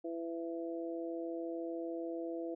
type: harmonic tone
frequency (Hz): 166.8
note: E3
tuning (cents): +21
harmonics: 2 / 3 / 4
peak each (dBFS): -39 / -43 / -45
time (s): 0.04-2.55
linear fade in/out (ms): 10
effects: none